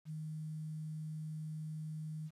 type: tone with quantisation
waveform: sine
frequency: 155.56 Hz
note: D#3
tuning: in tune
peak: -40 dBFS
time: 0.05-2.31 s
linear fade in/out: 50 ms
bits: 11
effects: resampled to 32000 Hz